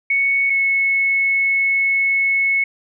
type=tone pair in turn; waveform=sine; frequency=2217 / 2197 Hz; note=C#7 / C#7; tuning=0 / -16 cents; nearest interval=unison; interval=16 cents; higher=first; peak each=-14 dBFS; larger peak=neither; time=0.1-0.5 / 0.5-2.64 s; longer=second; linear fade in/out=5 ms; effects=none